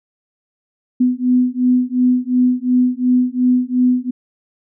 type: beating tone pair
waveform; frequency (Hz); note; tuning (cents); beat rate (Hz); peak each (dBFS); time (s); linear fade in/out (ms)
sine; 248.9 / 251.7; B3 / B3; +14 / +33; 2.8; -15; 1-4.11; 10
effects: none